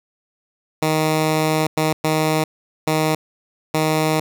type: tone bursts at uneven times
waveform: 10% pulse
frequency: 156.4 Hz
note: D#3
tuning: 9 cents sharp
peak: -8 dBFS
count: 5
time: 0.82-1.67 / 1.77-1.93 / 2.04-2.44 / 2.87-3.15 / 3.74-4.2 s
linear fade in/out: 5 ms
effects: none